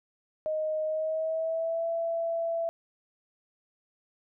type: tone with pitch glide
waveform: sine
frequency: 622.3 to 667 Hz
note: D#5 to E5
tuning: 0 to +20 cents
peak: -27 dBFS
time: 0.46-2.69 s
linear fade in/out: 0 ms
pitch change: +120 cents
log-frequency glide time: 0.85-1.87 s
effects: none